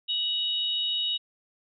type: tone pair together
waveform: sine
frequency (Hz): 2942 / 3768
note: F#7 / A#7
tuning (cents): -11 / +18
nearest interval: major third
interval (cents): 429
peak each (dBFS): -28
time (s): 0.08-1.18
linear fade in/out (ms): 20
effects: none